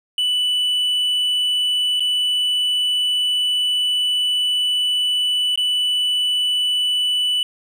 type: tone with dropouts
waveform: triangle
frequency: 2975 Hz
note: F#7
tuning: 9 cents sharp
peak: -15 dBFS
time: 0.18-7.43 s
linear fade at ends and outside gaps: 2 ms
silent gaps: 1.997-2.004 / 5.558-5.575 s
effects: none